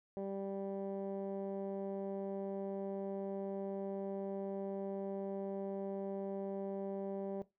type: tone with low-pass filter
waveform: 15% pulse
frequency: 196 Hz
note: G3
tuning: in tune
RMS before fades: -41 dBFS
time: 0.17-7.42 s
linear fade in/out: 0 ms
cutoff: 580 Hz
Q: 1.6
effects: noise-tail reverb RT60 0.2 s tail -17 dB re dry